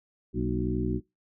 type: harmonic tone with a mistuned harmonic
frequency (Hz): 61.74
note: B1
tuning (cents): 0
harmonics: 1 / 2 / 3 / 4 / 5 / 6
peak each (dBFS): -33 / -33 / -33 / -33 / -33 / -33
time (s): 0.33-1.01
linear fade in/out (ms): 50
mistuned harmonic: 4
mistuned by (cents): -82
effects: noise-tail reverb RT60 0.2 s tail -22 dB re dry